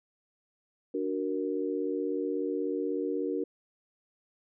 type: chord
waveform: sine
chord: D augmented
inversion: none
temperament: equal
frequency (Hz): 293.7 / 370 / 466.2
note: D4 / F#4 / A#4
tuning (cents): 0 / 0 / 0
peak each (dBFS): -33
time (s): 0.94-3.44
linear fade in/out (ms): 5
effects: none